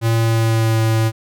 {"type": "tone with pitch glide", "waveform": "square", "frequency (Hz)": [114.1, 111.75], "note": ["A#2", "A2"], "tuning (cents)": [-37, 27], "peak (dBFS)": -14, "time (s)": [0.01, 1.12], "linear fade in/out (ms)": 50, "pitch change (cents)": -36, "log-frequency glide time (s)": [0.15, 0.81], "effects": []}